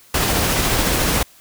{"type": "noise with tremolo", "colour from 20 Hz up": "pink", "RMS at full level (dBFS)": -17, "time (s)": [0.14, 1.23], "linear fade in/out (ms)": 5, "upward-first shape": "triangle", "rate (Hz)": 14, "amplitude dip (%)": 25, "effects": ["white hiss -49 dBFS RMS until 1.4 s"]}